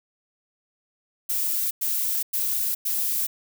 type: noise bursts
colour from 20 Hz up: violet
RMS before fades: -25 dBFS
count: 4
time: 1.29-3.27 s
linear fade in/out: 10 ms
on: 420 ms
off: 100 ms
effects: none